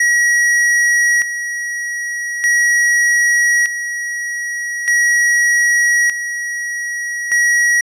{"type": "tone with tremolo", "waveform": "square", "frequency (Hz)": 1913, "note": "A#6", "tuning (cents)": 44, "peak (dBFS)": -11, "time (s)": [0, 7.81], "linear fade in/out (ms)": 5, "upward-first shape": "square", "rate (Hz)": 0.41, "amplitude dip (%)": 65, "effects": ["low-pass 9000 Hz 12 dB/octave"]}